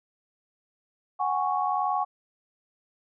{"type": "chord", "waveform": "sine", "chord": "F# suspended second", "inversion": "none", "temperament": "equal with one note detuned", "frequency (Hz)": [740, 821.1, 1108.7], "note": ["F#5", "G#5", "C#6"], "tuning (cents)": [0, -20, 0], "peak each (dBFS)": -28, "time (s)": [1.19, 2.05], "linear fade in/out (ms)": 20, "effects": []}